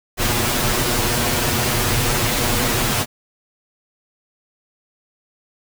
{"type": "noise with comb filter", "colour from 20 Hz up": "pink", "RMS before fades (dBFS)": -19, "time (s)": [0.17, 3.06], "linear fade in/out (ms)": 50, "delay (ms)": 8.3, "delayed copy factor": 0.85, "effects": []}